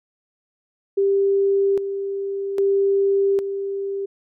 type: tone with tremolo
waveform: sine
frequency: 394.8 Hz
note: G4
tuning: 12 cents sharp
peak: -15 dBFS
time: 0.97-4.06 s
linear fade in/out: 10 ms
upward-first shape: square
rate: 0.62 Hz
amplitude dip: 60%
effects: none